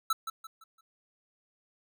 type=tone with echo; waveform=square; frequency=1318.5 Hz; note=E6; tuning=in tune; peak=-25 dBFS; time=0.1-0.13 s; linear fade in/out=5 ms; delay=170 ms; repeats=4; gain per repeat=-9 dB; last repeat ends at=0.81 s; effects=none